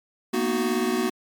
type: chord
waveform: square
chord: B major seventh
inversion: third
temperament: equal with one note detuned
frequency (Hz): 228.9 / 246.9 / 311.1 / 370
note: A#3 / B3 / D#4 / F#4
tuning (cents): -31 / 0 / 0 / 0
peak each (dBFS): -29 / -28 / -32 / -26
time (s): 0.33-1.1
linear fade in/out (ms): 10
effects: MP3 96 kbps